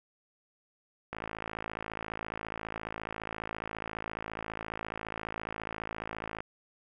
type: click train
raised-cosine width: 0.5 ms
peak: -21 dBFS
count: 289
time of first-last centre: 1.13-6.405 s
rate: 54.6 Hz
effects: none